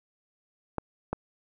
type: clicks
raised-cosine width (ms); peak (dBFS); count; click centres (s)
1; -15; 2; 0.783 / 1.13
effects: none